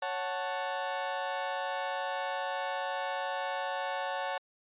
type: chord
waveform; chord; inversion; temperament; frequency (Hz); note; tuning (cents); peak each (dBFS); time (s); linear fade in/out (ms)
30% pulse; F# minor; second; equal; 554.4 / 740 / 880; C#5 / F#5 / A5; 0 / 0 / 0; -34; 0.02-4.38; 5
effects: resampled to 8000 Hz